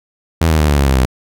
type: tone with pitch steps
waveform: sawtooth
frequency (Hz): 82.1 / 78.76 / 75.55 / 72.47 / 69.52 / 66.69 / 63.97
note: E2 / D#2 / D2 / D2 / C#2 / C2 / C2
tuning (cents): -6 / +22 / +50 / -22 / +6 / +34 / -38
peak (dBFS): -6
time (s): 0.41-1.054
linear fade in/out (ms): 5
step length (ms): 92
effects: none